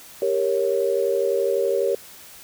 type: chord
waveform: sine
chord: G diminished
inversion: none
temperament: equal with one note detuned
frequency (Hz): 394.3 / 466.2 / 554.4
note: G4 / Bb4 / Db5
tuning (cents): +10 / 0 / 0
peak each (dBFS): -23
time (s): 0.22-1.95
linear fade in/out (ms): 2
effects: white hiss -44 dBFS RMS until 2.43 s